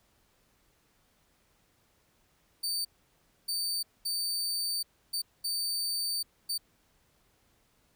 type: tone bursts at uneven times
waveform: sawtooth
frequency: 4590 Hz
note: D8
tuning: 40 cents flat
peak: -27 dBFS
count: 6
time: 2.63-2.85 / 3.48-3.83 / 4.05-4.83 / 5.13-5.22 / 5.44-6.23 / 6.49-6.58 s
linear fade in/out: 10 ms
effects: pink hiss -69 dBFS RMS until 7.95 s